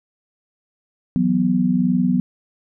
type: chord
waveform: sine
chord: E suspended second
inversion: none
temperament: equal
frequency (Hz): 164.81 / 185 / 246.9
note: E3 / F#3 / B3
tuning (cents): 0 / 0 / 0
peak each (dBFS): -24 / -18 / -18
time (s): 1.16-2.2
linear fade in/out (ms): 0
effects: none